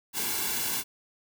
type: noise with comb filter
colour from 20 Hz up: white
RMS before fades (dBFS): -30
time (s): 0.13-0.84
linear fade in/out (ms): 50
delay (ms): 1.6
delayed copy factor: -0.65
effects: none